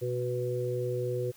harmonic tone, 123.47 Hz, B2, in tune, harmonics 1 / 3 / 4, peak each -33 / -33 / -33 dBFS, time 0.01-1.32 s, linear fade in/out 20 ms, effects white hiss -57 dBFS RMS until 1.36 s

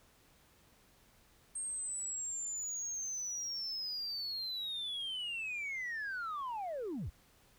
sine linear sweep, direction down, 8580 to 48 Hz, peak -35 dBFS, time 1.55-7.1 s, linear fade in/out 10 ms, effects tanh soft clip ceiling -35 dBFS + pink hiss -66 dBFS RMS until 7.58 s

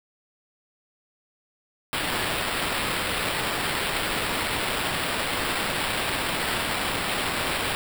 violet noise with sample-and-hold, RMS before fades -27 dBFS, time 1.93-7.75 s, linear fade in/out 0 ms, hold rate 6300 Hz, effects none

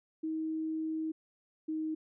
sine tone pair in turn, 317.1 / 314 Hz, D#4 / D#4, +33 / +16 cents, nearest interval unison, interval 17 cents, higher first, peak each -32 / -32 dBFS, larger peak neither, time 0.23-1.12 / 1.68-1.95 s, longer first, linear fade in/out 10 ms, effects none

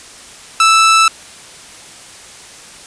sawtooth tone, 1318.5 Hz, E6, in tune, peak -3 dBFS, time 0.6-1.08 s, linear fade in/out 2 ms, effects white hiss -36 dBFS RMS until 2.86 s + resampled to 22050 Hz

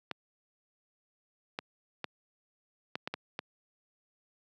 clicks, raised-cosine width 0.3 ms, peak -18 dBFS, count 7, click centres 0.113 / 1.589 / 2.043 / 2.955 / 3.075 / 3.14 / 3.391 s, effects high-pass 150 Hz 12 dB/octave

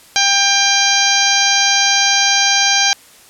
harmonic tone with a mistuned harmonic, 795 Hz, G5, 24 cents sharp, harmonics 1 / 2 / 3 / 4 / 5 / 6 / 7 / 8, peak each -19 / -19 / -19 / -19 / -19 / -19 / -19 / -19 dBFS, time 0.16-2.93 s, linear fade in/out 0 ms, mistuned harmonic 7, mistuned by +26 cents, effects white hiss -44 dBFS RMS until 3.29 s + low-pass 12000 Hz 12 dB/octave

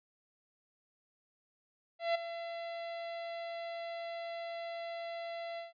45% pulse tone with ADSR envelope, 676 Hz, E5, 43 cents sharp, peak -27 dBFS, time 1.99-5.73 s, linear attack 160 ms, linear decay 10 ms, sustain -12 dB, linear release 150 ms, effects resampled to 11025 Hz

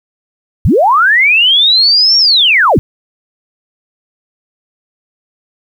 sine linear two-way sweep, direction up then down, 51.3 to 5588 to 51.3 Hz, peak -5 dBFS, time 0.65-2.79 s, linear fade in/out 0 ms, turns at 2.18 s, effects 7-bit

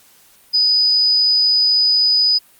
sine tone, 4978 Hz, D#8, in tune, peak -11 dBFS, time 0.53-2.39 s, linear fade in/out 20 ms, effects white hiss -50 dBFS RMS until 2.59 s + Opus 48 kbps

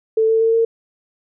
sine tone with pitch steps, 442.8 / 447.2 / 451.6 / 456 Hz, A4 / A4 / A4 / A#4, +11 / +28 / +45 / -38 cents, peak -12 dBFS, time 0.17-0.65 s, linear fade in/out 5 ms, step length 120 ms, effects none

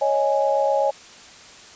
sine chord, C# suspended second, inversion none, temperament equal, 554.4 / 622.3 / 830.6 Hz, C#5 / D#5 / G#5, 0 / 0 / 0 cents, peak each -20 / -23 / -22 dBFS, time 0.01-0.91 s, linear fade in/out 10 ms, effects white hiss -44 dBFS RMS until 1.75 s + resampled to 16000 Hz

